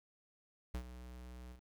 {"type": "tone with ADSR envelope", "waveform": "square", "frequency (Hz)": 61.74, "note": "B1", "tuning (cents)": 0, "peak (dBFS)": -37, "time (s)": [0.74, 1.61], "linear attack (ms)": 6, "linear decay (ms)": 79, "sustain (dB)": -12, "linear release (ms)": 110, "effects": ["11-bit"]}